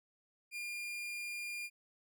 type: tone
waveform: 40% pulse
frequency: 2409 Hz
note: D7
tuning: 43 cents sharp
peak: -39 dBFS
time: 0.51-1.7 s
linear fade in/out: 50 ms
effects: none